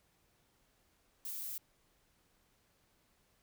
violet noise, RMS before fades -42 dBFS, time 1.25-1.58 s, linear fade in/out 2 ms, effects pink hiss -73 dBFS RMS until 3.42 s

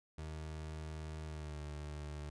30% pulse tone with pitch glide, 77.78 to 74.48 Hz, D#2 to D2, 0 to +25 cents, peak -40 dBFS, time 0.18-2.3 s, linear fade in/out 5 ms, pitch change -75 cents, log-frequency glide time 1.25-1.62 s, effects resampled to 22050 Hz

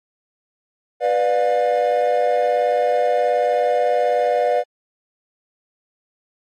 triangle chord, B diminished, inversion none, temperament just, 493.9 / 592.7 / 711.2 Hz, B4 / D5 / F5, 0 / +16 / +31 cents, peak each -17 dBFS, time 1-4.64 s, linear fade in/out 50 ms, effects tanh soft clip ceiling -8 dBFS + AAC 48 kbps

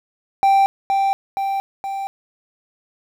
triangle tone with echo, 784 Hz, G5, in tune, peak -9 dBFS, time 0.43-0.66 s, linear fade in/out 0 ms, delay 470 ms, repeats 3, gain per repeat -4 dB, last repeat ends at 2.07 s, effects 8-bit

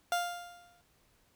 30% pulse tone with exponential decay, 700 Hz, F5, 4 cents sharp, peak -24 dBFS, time 0.12-0.81 s, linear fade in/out 1 ms, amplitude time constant 150 ms, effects pink hiss -69 dBFS RMS until 1.35 s

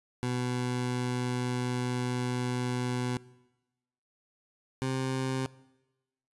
20% pulse tone pair in turn, 124.3 / 131.36 Hz, B2 / C3, +12 / +7 cents, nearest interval minor second, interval 95 cents, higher second, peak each -24 dBFS, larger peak neither, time 0.23-3.17 / 4.82-5.46 s, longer first, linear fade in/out 0 ms, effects noise-tail reverb RT60 1.0 s tail -21 dB re dry + resampled to 24000 Hz

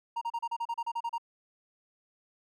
triangle tone bursts, 932.3 Hz, A#5, in tune, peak -28 dBFS, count 12, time 0.16-1.182 s, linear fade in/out 10 ms, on 54 ms, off 34 ms, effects none

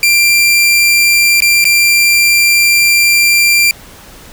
sawtooth tone with dropouts, 2372 Hz, D7, 17 cents sharp, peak -3 dBFS, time 0.03-3.71 s, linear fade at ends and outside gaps 1 ms, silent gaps 1.404-1.421 / 1.642-1.652 s, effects pink hiss -36 dBFS RMS until 4.32 s

